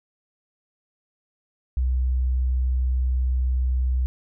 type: tone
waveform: sine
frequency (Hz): 63.4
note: B1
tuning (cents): +46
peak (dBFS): -19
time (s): 1.77-4.06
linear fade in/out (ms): 0
effects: none